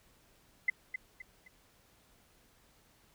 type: tone with echo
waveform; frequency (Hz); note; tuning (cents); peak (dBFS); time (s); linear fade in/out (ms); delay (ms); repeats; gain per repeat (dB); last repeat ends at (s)
sine; 2034; C7; -50; -24; 0.68-0.7; 5; 260; 3; -9; 1.48
effects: pink hiss -66 dBFS RMS until 3.14 s